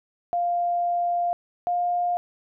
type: tone pair in turn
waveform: sine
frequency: 698.5 / 706.2 Hz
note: F5 / F5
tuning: 0 / +19 cents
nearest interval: unison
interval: 19 cents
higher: second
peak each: -21 dBFS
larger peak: neither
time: 0.33-1.33 / 1.67-2.17 s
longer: first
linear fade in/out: 0 ms
effects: none